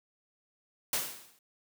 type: noise with exponential decay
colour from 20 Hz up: white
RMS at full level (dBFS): -28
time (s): 0.93-1.39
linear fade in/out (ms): 2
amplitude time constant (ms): 100
effects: high-pass 100 Hz 12 dB/octave

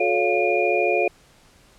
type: tone cluster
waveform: sine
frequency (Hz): 361.1 / 434.6 / 561 / 696 / 2428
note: F#4 / A4 / C#5 / F5 / D#7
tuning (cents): -42 / -21 / +21 / -6 / -43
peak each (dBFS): -24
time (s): 0-1.08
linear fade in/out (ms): 5
effects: pink hiss -54 dBFS RMS until 1.78 s + low-pass 10000 Hz 12 dB/octave

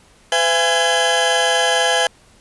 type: tone cluster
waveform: 40% pulse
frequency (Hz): 507 / 676 / 823 / 1670 / 3064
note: B4 / E5 / G#5 / G#6 / G7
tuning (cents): +45 / +43 / -16 / +9 / -40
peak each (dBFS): -20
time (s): 0.32-2.07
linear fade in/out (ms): 2
effects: pink hiss -51 dBFS RMS until 2.4 s + resampled to 24000 Hz

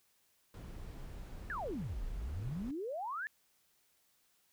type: noise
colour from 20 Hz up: brown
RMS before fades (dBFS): -47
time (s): 0.54-2.71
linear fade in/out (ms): 2
type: exponential two-way sweep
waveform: sine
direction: down then up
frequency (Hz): 1800 to 30.87 to 1800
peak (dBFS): -37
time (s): 1.5-3.27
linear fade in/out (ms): 0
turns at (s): 2.05
effects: white hiss -73 dBFS RMS until 4.52 s

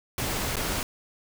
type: noise with dropouts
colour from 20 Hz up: pink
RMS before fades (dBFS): -29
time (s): 0.18-0.83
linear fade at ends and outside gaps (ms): 1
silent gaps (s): 0.557-0.567
effects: none

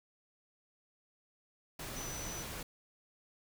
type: tone in noise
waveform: sine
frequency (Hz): 5980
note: F#8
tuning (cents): +17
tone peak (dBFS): -44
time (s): 1.96-2.43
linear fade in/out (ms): 5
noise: pink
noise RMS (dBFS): -43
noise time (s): 1.79-2.63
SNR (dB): -4
effects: none

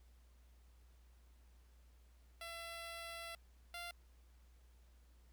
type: tone pair in turn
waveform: 10% pulse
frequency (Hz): 673 / 693.5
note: E5 / F5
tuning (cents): +36 / -12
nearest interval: minor second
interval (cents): 52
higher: second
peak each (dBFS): -38 / -37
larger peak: second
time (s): 2.41-3.35 / 3.74-3.91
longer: first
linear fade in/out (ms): 2
effects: added 60 Hz sine -62 dBFS peak until 5.32 s + pink hiss -75 dBFS RMS until 5.32 s

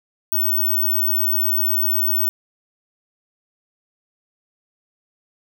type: tone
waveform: sine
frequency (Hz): 15804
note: B9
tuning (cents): 0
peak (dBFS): -16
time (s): 0.32-2.29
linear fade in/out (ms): 0
effects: none

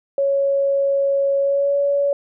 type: tone with pitch glide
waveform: sine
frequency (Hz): 554.4 to 565.4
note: C#5 to C#5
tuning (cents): 0 to +34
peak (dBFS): -15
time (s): 0.18-2.13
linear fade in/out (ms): 2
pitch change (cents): +34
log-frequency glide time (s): 1.39-1.77
effects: none

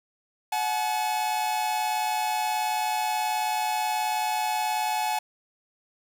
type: tone pair together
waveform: 45% pulse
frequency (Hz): 737 / 855.6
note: F#5 / A5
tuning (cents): -7 / -49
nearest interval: minor third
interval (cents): 258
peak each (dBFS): -30 / -26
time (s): 0.52-5.19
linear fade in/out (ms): 5
effects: none

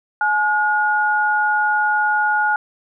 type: tone pair together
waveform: sine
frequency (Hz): 847.4 / 1438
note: G#5 / F#6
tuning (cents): +35 / -50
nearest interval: major sixth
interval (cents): 915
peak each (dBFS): -18 / -17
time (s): 0.21-2.56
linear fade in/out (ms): 2
effects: none

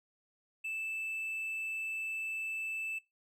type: tone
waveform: triangle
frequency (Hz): 2637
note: E7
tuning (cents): 0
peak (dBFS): -34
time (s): 0.64-2.99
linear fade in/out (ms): 10
effects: noise-tail reverb RT60 0.2 s tail -20 dB re dry

